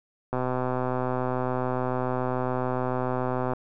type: click train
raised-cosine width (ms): 1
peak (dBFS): -14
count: 408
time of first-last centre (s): 0.33-3.535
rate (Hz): 127
effects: none